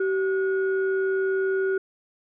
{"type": "tone pair together", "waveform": "sine", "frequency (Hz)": [383.6, 1448.3], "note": ["G4", "F#6"], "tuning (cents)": [-37, -37], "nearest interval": "octave + major seventh", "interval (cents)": 2300, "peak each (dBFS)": [-21, -30], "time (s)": [0, 1.78], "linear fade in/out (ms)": 5, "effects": ["tanh soft clip ceiling -14 dBFS"]}